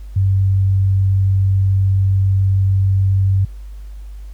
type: tone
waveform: sine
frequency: 96.5 Hz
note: G2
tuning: 27 cents flat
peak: -11 dBFS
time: 0.16-3.45 s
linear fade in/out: 5 ms
effects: added 50 Hz sine -29 dBFS peak until 4.33 s + pink hiss -54 dBFS RMS until 4.33 s